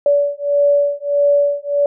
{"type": "beating tone pair", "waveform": "sine", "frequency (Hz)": [573, 574.6], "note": ["D5", "D5"], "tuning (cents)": [-43, -38], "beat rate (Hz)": 1.6, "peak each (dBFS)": -15, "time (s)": [0.06, 1.86], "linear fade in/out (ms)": 2, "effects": []}